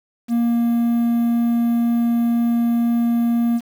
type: tone with quantisation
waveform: triangle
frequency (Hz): 234.8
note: A#3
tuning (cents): +13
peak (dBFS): -13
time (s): 0.28-3.61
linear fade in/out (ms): 50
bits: 7
effects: none